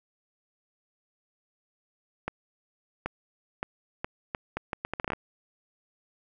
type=accelerating click train; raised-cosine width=0.5 ms; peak=-15 dBFS; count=15; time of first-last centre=2.28-5.134 s; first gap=780 ms; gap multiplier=0.73; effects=none